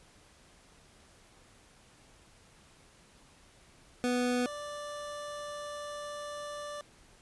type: tone pair in turn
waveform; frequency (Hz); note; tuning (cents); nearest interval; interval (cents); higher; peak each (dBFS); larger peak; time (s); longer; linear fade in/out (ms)
25% pulse; 246.9 / 587.2; B3 / D5; 0 / 0; octave + minor third; 1500; second; -24 / -35; first; 4.04-4.46 / 4.46-6.81; second; 0
effects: pink hiss -60 dBFS RMS until 7.21 s + resampled to 24000 Hz